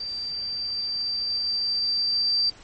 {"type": "tone with level ramp", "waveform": "sine", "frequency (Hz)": 4679, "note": "D8", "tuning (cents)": -7, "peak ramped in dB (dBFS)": [-29, -19], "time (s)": [0, 2.5], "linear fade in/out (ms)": 5, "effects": ["pink hiss -49 dBFS RMS until 2.63 s", "MP3 32 kbps"]}